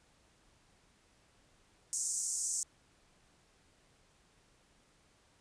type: band-pass noise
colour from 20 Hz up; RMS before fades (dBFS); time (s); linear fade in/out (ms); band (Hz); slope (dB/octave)
white; -36; 1.93-2.63; 0; 6100 to 8800; 48
effects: pink hiss -68 dBFS RMS until 5.4 s + resampled to 22050 Hz